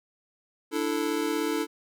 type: chord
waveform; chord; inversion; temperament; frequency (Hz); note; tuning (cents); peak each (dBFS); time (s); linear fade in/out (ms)
square; D suspended second; none; just; 293.7 / 330.4 / 440.5; D4 / E4 / A4; 0 / +4 / +2; -31; 0.71-1.67; 50
effects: none